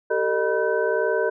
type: tone cluster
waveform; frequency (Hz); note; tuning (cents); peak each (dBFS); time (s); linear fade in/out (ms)
sine; 389.4 / 451.4 / 610 / 975 / 1528; G4 / A4 / D#5 / B5 / G6; -12 / +44 / -34 / -23 / -45; -26 / -23 / -25 / -31 / -28; 0.1-1.3; 10
effects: none